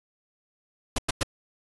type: noise bursts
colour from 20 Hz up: pink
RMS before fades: -24 dBFS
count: 3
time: 0.96-1.232 s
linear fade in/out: 5 ms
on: 24 ms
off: 100 ms
effects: resampled to 24000 Hz